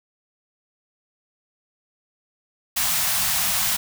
white band-stop noise, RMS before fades -22 dBFS, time 2.76-3.77 s, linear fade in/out 10 ms, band 220 to 620 Hz, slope 96 dB/octave, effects none

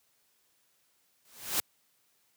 white noise with exponential growth, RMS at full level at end -26 dBFS, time 1.25-1.6 s, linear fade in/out 1 ms, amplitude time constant 76 ms, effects white hiss -71 dBFS RMS until 2.36 s + high-pass 80 Hz 12 dB/octave

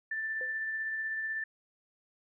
sine tone with tremolo, 1769 Hz, A6, 9 cents sharp, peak -31 dBFS, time 0.11-1.44 s, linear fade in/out 5 ms, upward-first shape sine, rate 16 Hz, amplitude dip 25%
sine tone with exponential decay, 510 Hz, C5, 44 cents flat, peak -38 dBFS, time 0.41-0.59 s, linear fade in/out 1 ms, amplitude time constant 37 ms
effects none

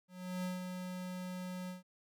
square tone with ADSR envelope, 182.5 Hz, F#3, 24 cents flat, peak -36 dBFS, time 0.08-1.83 s, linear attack 360 ms, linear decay 160 ms, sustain -5 dB, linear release 140 ms, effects none

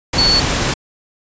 sine tone in noise, 4435 Hz, C#8, in tune, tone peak -11 dBFS, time 0.18-0.4 s, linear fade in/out 5 ms, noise pink, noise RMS -17 dBFS, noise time 0.13-0.74 s, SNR +3 dB, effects resampled to 16000 Hz

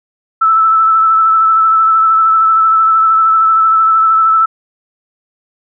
sine tone with vibrato, 1316 Hz, E6, 3 cents flat, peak -6 dBFS, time 0.41-4.46 s, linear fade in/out 10 ms, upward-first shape triangle, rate 13 Hz, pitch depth 25 cents each way, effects none

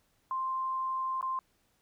sine tone with dropouts, 1048 Hz, C6, 2 cents sharp, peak -30 dBFS, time 0.31-1.39 s, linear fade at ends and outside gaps 1 ms, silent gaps 1.211-1.227 s, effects pink hiss -72 dBFS RMS until 1.81 s

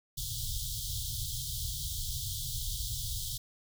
pink band-stop noise, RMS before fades -36 dBFS, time 0.17-3.38 s, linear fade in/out 10 ms, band 140 to 3200 Hz, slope 96 dB/octave, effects none

